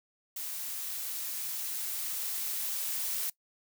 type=noise with level ramp; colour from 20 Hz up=blue; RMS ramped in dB=-38 to -33 dBFS; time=0.36-3.3 s; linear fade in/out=5 ms; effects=noise-tail reverb RT60 0.1 s tail -21 dB re dry